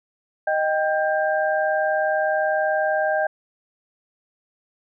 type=tone cluster; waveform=sine; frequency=622 / 783 / 1592 Hz; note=D#5 / G5 / G6; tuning=-1 / -2 / +26 cents; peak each=-21 / -24 / -25 dBFS; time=0.47-3.27 s; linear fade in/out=5 ms; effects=none